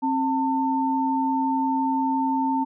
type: tone pair together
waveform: sine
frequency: 266.7 / 897.1 Hz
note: C4 / A5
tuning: +33 / +33 cents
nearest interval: octave + major sixth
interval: 2100 cents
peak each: -23 dBFS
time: 0.02-2.65 s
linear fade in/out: 20 ms
effects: none